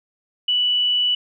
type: tone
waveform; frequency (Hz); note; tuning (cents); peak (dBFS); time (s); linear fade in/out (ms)
sine; 2960; F#7; 0; -16; 0.48-1.15; 5
effects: none